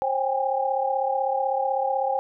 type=tone cluster; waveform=sine; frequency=534 / 783 / 819 Hz; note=C5 / G5 / G#5; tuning=+35 / -2 / -24 cents; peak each=-26 dBFS; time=0.02-2.19 s; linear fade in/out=0 ms; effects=none